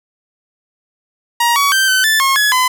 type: tone with pitch steps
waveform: sawtooth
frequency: 945 / 1129 / 1560 / 1524 / 1756 / 1081 / 1692 / 1015 Hz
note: A#5 / C#6 / G6 / G6 / A6 / C#6 / G#6 / B5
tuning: +23 / +31 / -9 / -49 / -4 / -44 / +32 / +47 cents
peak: -7 dBFS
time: 1.4-2.68 s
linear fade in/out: 5 ms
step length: 160 ms
effects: none